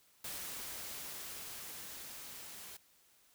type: noise with level ramp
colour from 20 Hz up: white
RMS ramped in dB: -43 to -50 dBFS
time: 0.24-2.77 s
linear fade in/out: 5 ms
effects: white hiss -68 dBFS RMS until 3.34 s